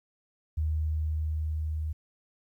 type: tone with level ramp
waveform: sine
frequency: 77.7 Hz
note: D#2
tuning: 2 cents flat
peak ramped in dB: -25 to -29 dBFS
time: 0.57-1.93 s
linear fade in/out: 10 ms
effects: 11-bit